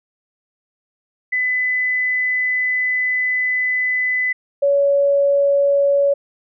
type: tone pair in turn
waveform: sine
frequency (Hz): 2006 / 562.9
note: B6 / C#5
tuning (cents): +26 / +26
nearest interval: octave + minor seventh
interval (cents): 2200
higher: first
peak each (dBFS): -16 / -12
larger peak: second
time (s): 1.32-4.33 / 4.62-6.14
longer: first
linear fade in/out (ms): 10
effects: none